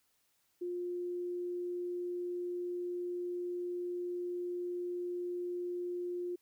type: tone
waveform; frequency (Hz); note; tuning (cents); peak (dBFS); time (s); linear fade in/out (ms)
sine; 353.9; F4; +23; -35; 0.61-6.36; 10
effects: white hiss -75 dBFS RMS until 6.41 s